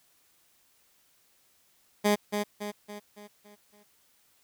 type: tone with echo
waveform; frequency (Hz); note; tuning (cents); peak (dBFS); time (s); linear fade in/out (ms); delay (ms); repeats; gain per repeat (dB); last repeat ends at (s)
15% pulse; 207.1; G#3; -5; -15; 2.04-2.16; 20; 280; 6; -6; 3.84
effects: white hiss -66 dBFS RMS until 4.43 s